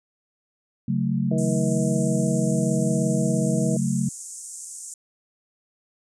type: chord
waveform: sine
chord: F# minor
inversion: second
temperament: just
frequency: 138.75 / 185 / 222 Hz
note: C#3 / F#3 / A3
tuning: +2 / 0 / +16 cents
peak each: -25 dBFS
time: 0.88-4.09 s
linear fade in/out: 5 ms
type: harmonic tone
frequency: 159.7 Hz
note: D#3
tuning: 45 cents sharp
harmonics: 1 / 2 / 3 / 4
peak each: -30 / -30 / -30 / -30 dBFS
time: 1.31-3.77 s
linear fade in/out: 5 ms
type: band-pass noise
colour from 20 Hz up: pink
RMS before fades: -38 dBFS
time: 1.38-4.94 s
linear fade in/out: 2 ms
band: 6700 to 9100 Hz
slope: 48 dB/octave
effects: none